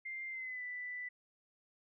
sine tone with pitch glide, 2098 to 1983.7 Hz, C7 to B6, +4 to +7 cents, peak -40 dBFS, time 0.05-1.09 s, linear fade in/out 10 ms, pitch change -97 cents, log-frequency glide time 0.29-0.63 s, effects none

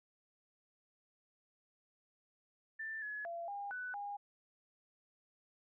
sine tone with pitch steps, 1775 / 1696 / 681 / 807 / 1492 / 813 Hz, A6 / G#6 / F5 / G#5 / F#6 / G#5, +15 / +36 / -44 / -50 / +14 / -37 cents, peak -40 dBFS, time 2.79-4.17 s, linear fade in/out 10 ms, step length 230 ms, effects none

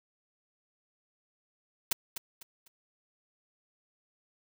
white noise with echo, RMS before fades -27 dBFS, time 1.91-1.93 s, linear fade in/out 5 ms, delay 250 ms, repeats 3, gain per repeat -10 dB, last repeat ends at 2.68 s, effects none

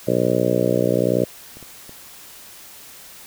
harmonic tone, 60.9 Hz, B1, 24 cents flat, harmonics 2 / 3 / 4 / 5 / 6 / 7 / 8 / 9 / 10, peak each -26 / -25 / -27 / -25 / -25 / -25 / -24 / -23 / -26 dBFS, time 0.07-1.25 s, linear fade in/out 10 ms
clicks, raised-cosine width 2 ms, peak -27 dBFS, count 3, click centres 1.57 / 1.627 / 1.894 s
effects white hiss -42 dBFS RMS until 3.26 s

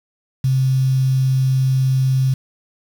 sine tone with quantisation, 131.8 Hz, C3, 13 cents sharp, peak -13 dBFS, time 0.44-2.34 s, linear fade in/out 5 ms, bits 6, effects none

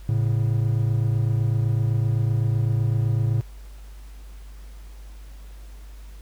triangle tone pair together, 110 / 137.87 Hz, A2 / C#3, 0 / -9 cents, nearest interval major third, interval 391 cents, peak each -18 / -23 dBFS, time 0.09-3.41 s, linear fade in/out 0 ms, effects added 50 Hz sine -38 dBFS peak until 6.21 s + pink hiss -54 dBFS RMS until 6.21 s

